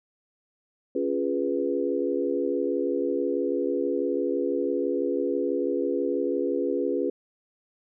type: chord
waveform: sine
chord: C# dominant seventh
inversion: none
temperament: equal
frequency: 277.2 / 349.2 / 415.3 / 493.9 Hz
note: C#4 / E#4 / G#4 / B4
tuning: 0 / 0 / 0 / 0 cents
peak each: -29 dBFS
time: 0.95-7.1 s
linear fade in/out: 5 ms
effects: none